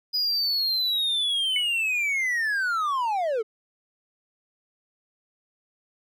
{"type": "linear sweep", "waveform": "triangle", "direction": "down", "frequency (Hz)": [4978, 415.3], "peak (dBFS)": -21, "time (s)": [0.13, 3.43], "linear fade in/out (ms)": 20}
{"type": "tone with exponential decay", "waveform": "sine", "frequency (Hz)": 2203, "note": "C#7", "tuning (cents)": -11, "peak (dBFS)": -21, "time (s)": [1.56, 1.67], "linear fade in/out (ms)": 2, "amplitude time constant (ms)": 23}
{"effects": []}